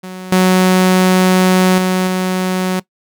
sawtooth tone with level steps, 185 Hz, F#3, in tune, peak -22 / -4 / -8 / -10 dBFS, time 0.03-2.8 s, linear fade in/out 10 ms, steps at 0.32 / 1.78 / 2.07 s, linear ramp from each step 2 ms, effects noise-tail reverb RT60 0.1 s tail -20 dB re dry

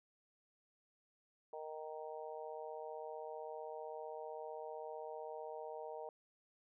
harmonic tone, 155.56 Hz, D#3, in tune, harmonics 3 / 4 / 5 / 6, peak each -48 / -49 / -51 / -53 dBFS, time 1.53-6.09 s, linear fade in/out 2 ms, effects none

